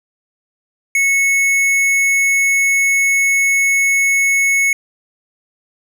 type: tone with hard clipping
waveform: sine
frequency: 2200 Hz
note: C#7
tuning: 14 cents flat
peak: -13 dBFS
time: 0.95-4.73 s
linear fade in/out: 2 ms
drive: 12 dB
effects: none